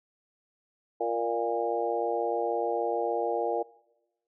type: harmonic tone with a mistuned harmonic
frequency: 116.54 Hz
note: A#2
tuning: in tune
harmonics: 3 / 4 / 5 / 6 / 7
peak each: -34 / -30 / -34 / -33 / -33 dBFS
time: 1-3.63 s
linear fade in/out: 10 ms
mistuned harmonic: 5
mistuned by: +29 cents
effects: noise-tail reverb RT60 1.0 s tail -23 dB re dry